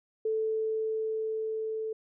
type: tone with level ramp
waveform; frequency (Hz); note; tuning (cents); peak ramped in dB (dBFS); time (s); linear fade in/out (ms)
sine; 439.5; A4; -2; -26 to -31; 0.25-1.93; 5
effects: none